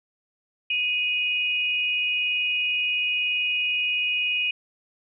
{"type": "tone pair together", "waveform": "sine", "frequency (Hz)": [2489, 2890], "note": ["D#7", "F#7"], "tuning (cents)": [0, -41], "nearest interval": "minor third", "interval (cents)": 259, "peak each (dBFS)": [-23, -27], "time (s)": [0.7, 4.51], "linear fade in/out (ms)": 5, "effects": []}